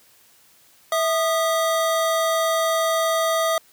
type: tone pair together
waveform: square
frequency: 653.1 / 1230 Hz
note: E5 / D#6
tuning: -16 / -20 cents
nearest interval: major seventh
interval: 1096 cents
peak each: -21 / -24 dBFS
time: 0.92-3.58 s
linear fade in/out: 2 ms
effects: white hiss -55 dBFS RMS until 3.72 s + high-pass 60 Hz 12 dB/octave